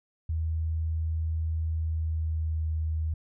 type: tone with pitch glide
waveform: sine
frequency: 80.2 to 79.14 Hz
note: E2 to D#2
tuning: -47 to +30 cents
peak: -26 dBFS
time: 0.29-3.14 s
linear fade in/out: 5 ms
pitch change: -23 cents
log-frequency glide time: 1.7-2.69 s
effects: none